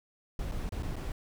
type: noise with dropouts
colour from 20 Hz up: brown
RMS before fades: -35 dBFS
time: 0.39-1.12 s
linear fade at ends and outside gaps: 2 ms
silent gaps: 0.515-0.519 / 0.692-0.721 / 0.825-0.83 / 0.958-0.964 s
effects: none